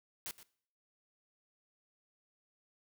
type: noise with echo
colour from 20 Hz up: white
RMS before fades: -42 dBFS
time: 0.26-0.31 s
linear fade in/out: 0 ms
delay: 120 ms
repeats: 1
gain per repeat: -14 dB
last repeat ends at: 0.43 s
effects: noise-tail reverb RT60 0.6 s tail -21 dB re dry